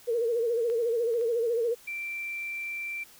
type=tone with vibrato; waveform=sine; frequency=466.2 Hz; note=A#4; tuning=in tune; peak=-24 dBFS; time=0.07-1.75 s; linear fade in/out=20 ms; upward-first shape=sine; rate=14 Hz; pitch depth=74 cents each way
type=clicks; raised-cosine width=0.3 ms; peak=-30 / -39 / -35 dBFS; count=3; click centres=0.7 / 1.139 / 1.212 s
type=tone; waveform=sine; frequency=2349 Hz; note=D7; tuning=in tune; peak=-32 dBFS; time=1.87-3.04 s; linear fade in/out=10 ms
effects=white hiss -54 dBFS RMS until 3.19 s